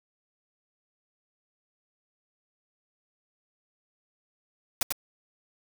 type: noise with echo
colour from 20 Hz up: white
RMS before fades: -25 dBFS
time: 4.81-4.83 s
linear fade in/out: 2 ms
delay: 94 ms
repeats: 1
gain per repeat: -4 dB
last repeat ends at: 4.924 s
effects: none